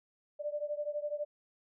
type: beating tone pair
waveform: sine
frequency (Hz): 587.3 / 599.3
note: D5 / D5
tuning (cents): 0 / +35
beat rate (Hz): 12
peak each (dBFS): -36 / -38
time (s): 0.39-1.25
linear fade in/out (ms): 20
effects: none